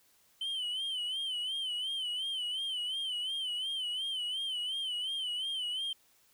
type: tone with vibrato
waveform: sine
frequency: 3061 Hz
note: G7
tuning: 42 cents flat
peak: -30 dBFS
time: 0.41-5.93 s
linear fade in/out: 5 ms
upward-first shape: sine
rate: 2.8 Hz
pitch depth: 92 cents each way
effects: tanh soft clip ceiling -32 dBFS + white hiss -67 dBFS RMS until 6.33 s